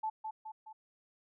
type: tone with echo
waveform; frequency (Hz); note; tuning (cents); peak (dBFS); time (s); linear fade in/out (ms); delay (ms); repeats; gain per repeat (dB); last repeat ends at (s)
sine; 872; A5; -16; -32; 0.03-0.1; 10; 210; 3; -5; 0.73
effects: none